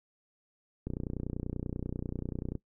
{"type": "click train", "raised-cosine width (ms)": 3, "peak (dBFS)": -22, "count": 52, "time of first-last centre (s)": [0.87, 2.553], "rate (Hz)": 30.3, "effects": ["noise-tail reverb RT60 0.1 s tail -19 dB re dry"]}